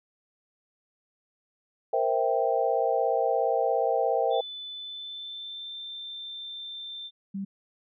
sine chord, C dominant seventh, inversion third, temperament equal, 466.2 / 523.3 / 659.3 / 784 Hz, Bb4 / C5 / E5 / G5, 0 / 0 / 0 / 0 cents, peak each -28 dBFS, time 1.93-4.41 s, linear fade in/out 5 ms
sine tone with pitch glide, 3500 to 3567 Hz, A7 to A7, -10 to +23 cents, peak -36 dBFS, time 4.3-7.11 s, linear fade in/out 50 ms, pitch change +33 cents, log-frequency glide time 4.69-5.75 s
sine tone, 196 Hz, G3, in tune, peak -30 dBFS, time 7.34-7.45 s, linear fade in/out 10 ms
effects none

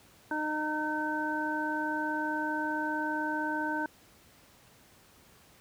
harmonic tone, 305.9 Hz, D#4, 29 cents flat, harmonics 1 / 2 / 3 / 5, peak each -34 / -40 / -34 / -34 dBFS, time 0.31-3.86 s, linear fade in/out 2 ms, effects pink hiss -59 dBFS RMS until 5.6 s + high-pass 60 Hz 12 dB/octave

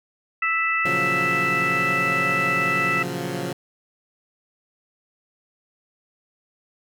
harmonic tone, 659.3 Hz, E5, in tune, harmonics 2 / 3 / 4, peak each -24 / -23 / -25 dBFS, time 0.42-3.03 s, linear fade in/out 5 ms
15% pulse chord, Gb major seventh, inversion first, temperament equal, 116.54 / 138.59 / 174.61 / 185 Hz, Bb2 / Db3 / F3 / Gb3, 0 / 0 / 0 / 0 cents, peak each -30 / -24 / -24 / -27 dBFS, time 0.85-3.53 s, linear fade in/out 5 ms
effects none

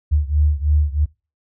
sine beating tone pair, 73.42 / 76.52 Hz, D2 / D#2, 0 / -28 cents, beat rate 3.1 Hz, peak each -16 / -18 dBFS, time 0.11-1.06 s, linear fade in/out 20 ms, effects noise-tail reverb RT60 0.3 s tail -24 dB re dry

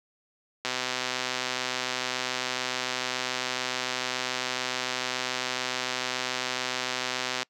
click train, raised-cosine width 0.2 ms, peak -11 dBFS, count 862, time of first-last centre 0.65-7.43 s, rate 127 Hz, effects noise-tail reverb RT60 0.1 s tail -25 dB re dry + high-pass 200 Hz 12 dB/octave

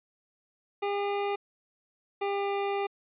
25% pulse tone pair in turn, 404.1 / 399.9 Hz, G#4 / G4, -47 / +35 cents, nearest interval unison, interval 18 cents, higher first, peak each -24 dBFS, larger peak neither, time 0.82-1.36 / 2.21-2.87 s, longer second, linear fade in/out 10 ms, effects resampled to 8000 Hz

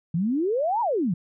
sine exponential two-way sweep, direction up then down, 156.5 to 983 to 156.5 Hz, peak -21 dBFS, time 0.14-1.14 s, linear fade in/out 5 ms, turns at 0.81 s, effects none

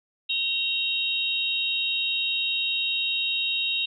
sine tone cluster, 2760 / 3125 / 3770 Hz, F7 / G7 / A#7, -21 / -6 / +19 cents, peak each -28 / -31 / -26 dBFS, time 0.29-3.86 s, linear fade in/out 10 ms, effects none

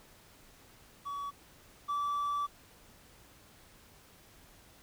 triangle tone pair in turn, 1134 / 1157.8 Hz, C#6 / D6, +39 / -25 cents, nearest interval unison, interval 36 cents, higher second, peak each -34 / -28 dBFS, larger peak second, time 1.05-1.31 / 1.88-2.47 s, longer second, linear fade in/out 20 ms, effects tanh soft clip ceiling -24 dBFS + pink hiss -59 dBFS RMS until 4.82 s

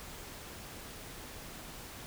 silence, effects pink hiss -47 dBFS RMS until 2.06 s

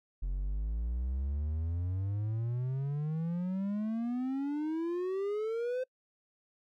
triangle exponential sweep, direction up, 43.65 to 519 Hz, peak -29 dBFS, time 0.22-5.84 s, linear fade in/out 10 ms, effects noise-tail reverb RT60 0.1 s tail -26 dB re dry

